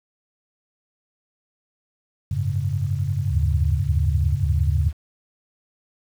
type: chord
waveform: sine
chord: F# suspended second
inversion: none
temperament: equal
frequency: 92.5 / 103.83 / 138.59 Hz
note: F#2 / G#2 / C#3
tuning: 0 / 0 / 0 cents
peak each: -25 dBFS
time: 2.31-4.89 s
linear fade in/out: 5 ms
type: tone bursts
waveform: sine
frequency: 76.2 Hz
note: D#2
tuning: 36 cents flat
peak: -19 dBFS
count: 3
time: 3.29-4.93 s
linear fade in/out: 50 ms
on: 530 ms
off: 25 ms
effects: 8-bit